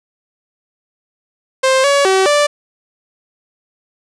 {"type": "tone with pitch steps", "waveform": "sawtooth", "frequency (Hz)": [526, 564, 381.4, 586], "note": ["C5", "C#5", "G4", "D5"], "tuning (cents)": [9, 30, -47, -4], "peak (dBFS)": -6, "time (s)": [1.63, 2.47], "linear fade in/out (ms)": 10, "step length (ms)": 210, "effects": ["resampled to 22050 Hz", "7-bit"]}